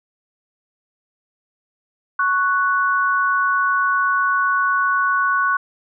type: tone pair together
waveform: sine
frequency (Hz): 1108.7 / 1480.8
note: C#6 / F#6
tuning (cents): 0 / +1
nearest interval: perfect fourth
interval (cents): 501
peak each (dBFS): -18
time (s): 2.19-5.57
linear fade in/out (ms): 5
effects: none